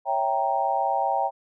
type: chord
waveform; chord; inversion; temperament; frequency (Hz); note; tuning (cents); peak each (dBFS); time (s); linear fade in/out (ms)
sine; C# diminished seventh; none; equal; 554.4 / 659.3 / 784 / 932.3; C#5 / E5 / G5 / Bb5; 0 / 0 / 0 / 0; -30 / -29 / -24 / -27; 0.05-1.31; 50
effects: none